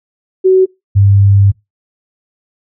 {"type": "tone pair in turn", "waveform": "sine", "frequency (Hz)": [375.6, 99.48], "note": ["F#4", "G2"], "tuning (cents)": [26, 26], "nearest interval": "octave + major seventh", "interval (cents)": 2300, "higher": "first", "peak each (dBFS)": -4, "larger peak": "neither", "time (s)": [[0.44, 0.66], [0.95, 1.52]], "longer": "second", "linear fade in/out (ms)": 20, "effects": ["noise-tail reverb RT60 0.2 s tail -23 dB re dry"]}